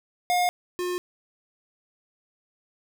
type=tone pair in turn; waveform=square; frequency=715 / 358.1 Hz; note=F5 / F4; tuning=+41 / +43 cents; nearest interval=octave; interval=1198 cents; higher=first; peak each=-21 / -27 dBFS; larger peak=first; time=0.3-0.49 / 0.79-0.98 s; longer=neither; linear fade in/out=0 ms; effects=none